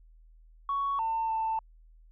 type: tone with pitch steps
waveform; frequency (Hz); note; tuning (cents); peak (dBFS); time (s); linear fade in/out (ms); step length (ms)
sine; 1115 / 899 / 889; C#6 / A5 / A5; +10 / +37 / +18; -26; 0.69-1.59; 2; 300
effects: tanh soft clip ceiling -23 dBFS + added 40 Hz sine -53 dBFS peak until 2.11 s